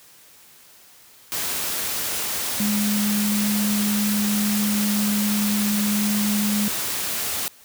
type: tone in noise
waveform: sine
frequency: 207.7 Hz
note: G#3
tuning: in tune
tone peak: -20 dBFS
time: 2.6-6.68 s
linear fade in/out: 0 ms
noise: white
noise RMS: -26 dBFS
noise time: 1.32-7.48 s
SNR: +3 dB
effects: white hiss -50 dBFS RMS until 7.64 s + high-pass 60 Hz 12 dB/octave